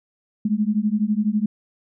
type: beating tone pair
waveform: sine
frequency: 205.5 / 217.5 Hz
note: G#3 / A3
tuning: -18 / -20 cents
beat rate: 12 Hz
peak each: -21 dBFS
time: 0.45-1.46 s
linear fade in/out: 5 ms
effects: none